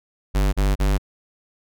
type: tone bursts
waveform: square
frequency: 49.1 Hz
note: G1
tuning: 4 cents sharp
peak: -17 dBFS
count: 3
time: 0.34-0.982 s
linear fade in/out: 20 ms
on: 190 ms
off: 36 ms
effects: none